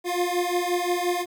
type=beating tone pair; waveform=25% pulse; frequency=350.9 / 356.6 Hz; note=F4 / F4; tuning=+8 / +36 cents; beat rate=5.7 Hz; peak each=-22 dBFS; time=0.04-1.26 s; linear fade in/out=50 ms; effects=9-bit